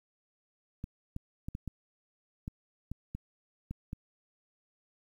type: clicks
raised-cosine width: 5 ms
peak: -25 dBFS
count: 10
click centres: 0.841 / 1.164 / 1.485 / 1.551 / 1.677 / 2.479 / 2.916 / 3.15 / 3.71 / 3.931 s
effects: 10-bit